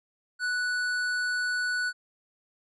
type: tone with tanh clipping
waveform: triangle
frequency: 1480 Hz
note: F#6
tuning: in tune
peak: -28 dBFS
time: 0.39-1.93 s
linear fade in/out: 50 ms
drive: 17 dB
effects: resampled to 24000 Hz